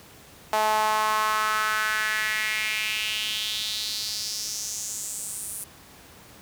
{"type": "tone with high-pass filter sweep", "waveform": "sawtooth", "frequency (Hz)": 215.4, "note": "A3", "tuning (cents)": -37, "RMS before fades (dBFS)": -27, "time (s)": [0.53, 5.64], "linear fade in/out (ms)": 2, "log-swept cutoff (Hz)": [770, 10000], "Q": 3.7, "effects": ["pink hiss -49 dBFS RMS until 6.41 s", "high-pass 60 Hz 12 dB/octave"]}